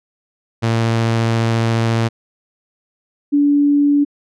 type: tone pair in turn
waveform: sawtooth / sine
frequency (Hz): 114.3 / 288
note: A#2 / D4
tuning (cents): -34 / -34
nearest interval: octave + major third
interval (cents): 1600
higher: second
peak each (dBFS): -10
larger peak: neither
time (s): 0.62-2.09 / 3.32-4.05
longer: first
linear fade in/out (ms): 20
effects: low-pass 6000 Hz 12 dB/octave